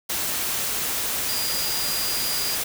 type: tone in noise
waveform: sine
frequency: 4853 Hz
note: D#8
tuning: 44 cents flat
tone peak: -28 dBFS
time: 1.28-2.56 s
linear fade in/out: 10 ms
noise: white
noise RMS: -26 dBFS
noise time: 0.09-2.64 s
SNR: -5 dB
effects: none